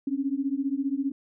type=beating tone pair; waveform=sine; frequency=267.4 / 282.4 Hz; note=C4 / C#4; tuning=+38 / +32 cents; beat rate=15 Hz; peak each=-28 / -28 dBFS; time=0.07-1.12 s; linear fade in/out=5 ms; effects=none